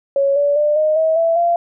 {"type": "tone with pitch steps", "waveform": "sine", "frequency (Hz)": [554.4, 574.6, 595.6, 617.3, 639.8, 663.1, 687.3], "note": ["C#5", "D5", "D5", "D#5", "D#5", "E5", "F5"], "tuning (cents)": [0, -38, 24, -14, 48, 10, -28], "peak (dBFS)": -12, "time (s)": [0.16, 1.56], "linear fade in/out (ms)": 2, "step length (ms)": 200, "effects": []}